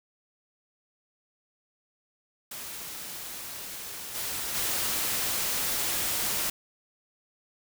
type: noise with level steps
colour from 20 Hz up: white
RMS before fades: -39 / -33 / -29 dBFS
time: 2.51-6.5 s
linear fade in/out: 5 ms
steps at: 4.14 / 4.54 s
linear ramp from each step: 20 ms
effects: none